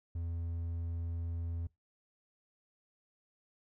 triangle tone, 84.2 Hz, E2, 37 cents sharp, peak -33 dBFS, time 0.15-1.67 s, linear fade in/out 5 ms, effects noise-tail reverb RT60 0.2 s tail -23 dB re dry

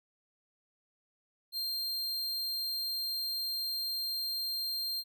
45% pulse tone, 4186 Hz, C8, in tune, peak -32 dBFS, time 1.52-5.04 s, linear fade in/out 50 ms, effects none

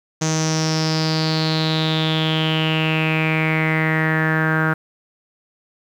sawtooth tone with low-pass filter sweep, 158.2 Hz, D#3, 29 cents sharp, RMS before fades -19 dBFS, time 0.21-4.74 s, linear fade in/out 10 ms, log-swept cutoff 6400 to 1500 Hz, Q 7.4, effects 8-bit

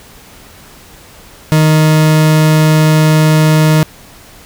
40% pulse tone, 155.56 Hz, D#3, in tune, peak -5 dBFS, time 1.52-3.83 s, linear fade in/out 0 ms, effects pink hiss -38 dBFS RMS until 4.45 s

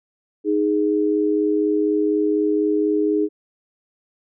sine tone pair together, 310.9 / 415 Hz, D#4 / G#4, -1 / -1 cents, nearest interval perfect fourth, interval 500 cents, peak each -19 dBFS, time 0.44-3.29 s, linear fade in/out 50 ms, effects none

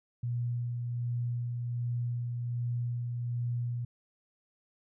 sine tone with tremolo, 120.4 Hz, B2, 44 cents flat, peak -29 dBFS, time 0.23-3.85 s, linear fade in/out 5 ms, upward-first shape sine, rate 1.3 Hz, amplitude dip 30%, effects none

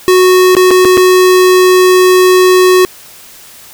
square tone with dropouts, 368.2 Hz, F#4, 8 cents flat, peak -4 dBFS, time 0.08-2.85 s, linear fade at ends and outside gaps 0 ms, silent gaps 0.551-0.567 / 0.707-0.712 / 0.849-0.854 / 0.971-0.976 s, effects white hiss -35 dBFS RMS until 3.73 s

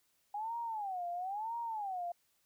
sine tone with vibrato, 808 Hz, G#5, 48 cents flat, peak -36 dBFS, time 0.34-2.12 s, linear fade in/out 5 ms, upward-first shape sine, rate 1 Hz, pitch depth 260 cents each way, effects white hiss -75 dBFS RMS until 2.45 s

